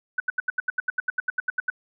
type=tone bursts; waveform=sine; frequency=1499 Hz; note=F#6; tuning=22 cents sharp; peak=-20 dBFS; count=16; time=0.18-1.701 s; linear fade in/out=5 ms; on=21 ms; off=79 ms; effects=none